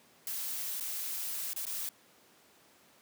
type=noise with dropouts; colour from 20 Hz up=blue; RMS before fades=-37 dBFS; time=0.27-1.89 s; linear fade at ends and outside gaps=1 ms; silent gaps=0.799-0.808 / 1.533-1.562 / 1.653-1.667 s; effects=pink hiss -62 dBFS RMS until 3.01 s + high-pass 200 Hz 12 dB/octave